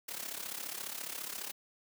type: noise with amplitude modulation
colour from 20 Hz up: white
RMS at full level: -38 dBFS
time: 0.08-1.52 s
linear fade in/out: 10 ms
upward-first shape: sine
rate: 34.6 Hz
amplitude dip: 75%
effects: high-pass 200 Hz 12 dB/octave